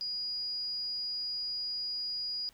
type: tone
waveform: sine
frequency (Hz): 4890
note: D#8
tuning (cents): -31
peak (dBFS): -33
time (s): 0.01-2.49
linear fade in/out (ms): 0
effects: pink hiss -63 dBFS RMS until 2.53 s